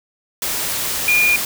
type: tone in noise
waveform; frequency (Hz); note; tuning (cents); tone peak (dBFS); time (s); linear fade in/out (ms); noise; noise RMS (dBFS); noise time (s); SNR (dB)
sine; 2422; D#7; -47; -12; 1.08-1.36; 2; white; -22; 0.42-1.45; +7
effects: none